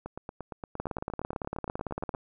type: two click trains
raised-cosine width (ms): 1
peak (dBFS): -23 / -18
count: 19 / 25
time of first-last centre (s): 0.06-2.141 / 0.8-2.148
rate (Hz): 8.65 / 17.8
effects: none